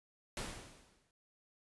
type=noise with exponential decay; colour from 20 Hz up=pink; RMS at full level=-39 dBFS; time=0.37-1.11 s; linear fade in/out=1 ms; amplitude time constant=160 ms; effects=resampled to 24000 Hz